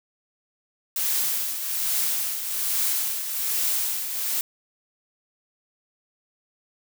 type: noise with tremolo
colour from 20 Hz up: blue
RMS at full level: -23 dBFS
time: 0.96-4.41 s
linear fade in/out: 2 ms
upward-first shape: triangle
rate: 1.2 Hz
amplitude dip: 60%
effects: none